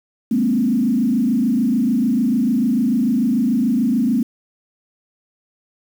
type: tone with frequency modulation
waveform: sine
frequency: 239.4 Hz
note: A#3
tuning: 46 cents sharp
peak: -14 dBFS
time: 0.31-4.23 s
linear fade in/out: 5 ms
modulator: 26.8 Hz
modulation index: 1.3
effects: 7-bit